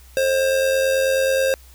square tone with amplitude modulation, 532 Hz, C5, 29 cents sharp, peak -15 dBFS, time 0.17-1.54 s, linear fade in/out 0 ms, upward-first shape sine, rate 89.3 Hz, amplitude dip 45%, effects added 63 Hz sine -44 dBFS peak until 1.74 s + white hiss -51 dBFS RMS until 1.74 s

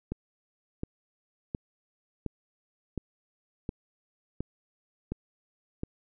click train, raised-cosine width 3 ms, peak -19 dBFS, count 9, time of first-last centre 0.12-5.834 s, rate 1.4 Hz, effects none

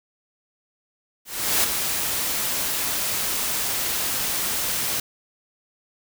white noise with ADSR envelope, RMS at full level -19 dBFS, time 1.25-5 s, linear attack 390 ms, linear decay 7 ms, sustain -6 dB, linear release 3 ms, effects none

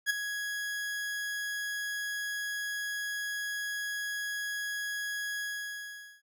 40% pulse tone with ADSR envelope, 1665 Hz, G#6, 4 cents sharp, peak -22 dBFS, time 0.06-6.22 s, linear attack 41 ms, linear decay 11 ms, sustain -10 dB, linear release 810 ms, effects none

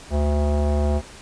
square tone with low-pass filter, 73.42 Hz, D2, in tune, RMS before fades -20 dBFS, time 0.1-1.02 s, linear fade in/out 50 ms, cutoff 680 Hz, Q 2.5, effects pink hiss -42 dBFS RMS until 1.21 s + resampled to 22050 Hz

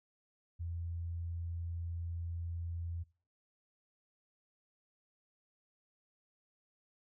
sine tone, 84.8 Hz, E2, 50 cents sharp, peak -37 dBFS, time 0.59-3.04 s, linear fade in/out 20 ms, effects noise-tail reverb RT60 0.4 s tail -22 dB re dry

